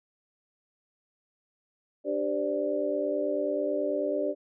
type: harmonic tone with a mistuned harmonic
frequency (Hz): 98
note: G2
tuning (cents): 0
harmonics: 3 / 4 / 5 / 6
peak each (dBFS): -33 / -32 / -34 / -29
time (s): 2.04-4.35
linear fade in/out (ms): 50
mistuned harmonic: 5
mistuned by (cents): +99
effects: none